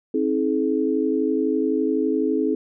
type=tone cluster; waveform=sine; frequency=266.5 / 318.4 / 426.3 Hz; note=C4 / D#4 / G#4; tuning=+32 / +40 / +45 cents; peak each=-23 dBFS; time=0.14-2.55 s; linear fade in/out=5 ms; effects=none